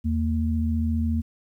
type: tone pair together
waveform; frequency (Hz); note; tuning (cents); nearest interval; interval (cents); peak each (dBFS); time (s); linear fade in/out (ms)
sine; 81.08 / 228.8; E2 / A#3; -28 / -32; octave + tritone; 1796; -23 / -25; 0.04-1.22; 20
effects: 10-bit